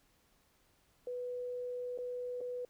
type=tone with dropouts; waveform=sine; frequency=493.9 Hz; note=B4; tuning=in tune; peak=-37 dBFS; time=1.07-2.65 s; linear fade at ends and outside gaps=2 ms; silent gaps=1.977-1.986 / 2.407-2.412 s; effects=pink hiss -71 dBFS RMS until 2.69 s